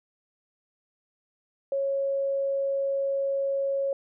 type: tone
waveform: sine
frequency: 550 Hz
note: C#5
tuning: 14 cents flat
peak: -24 dBFS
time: 1.72-3.93 s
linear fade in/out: 2 ms
effects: none

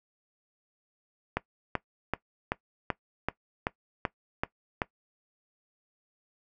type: click train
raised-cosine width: 0.5 ms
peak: -12 dBFS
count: 10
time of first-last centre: 1.37-4.818 s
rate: 2.61 Hz
effects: noise-tail reverb RT60 0.1 s tail -19 dB re dry

